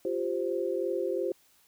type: chord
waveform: sine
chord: F suspended second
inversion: none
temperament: equal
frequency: 349.2 / 392 / 523.3 Hz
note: F4 / G4 / C5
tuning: 0 / 0 / 0 cents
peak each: -32 dBFS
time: 0.05-1.32 s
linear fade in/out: 2 ms
effects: white hiss -64 dBFS RMS until 1.67 s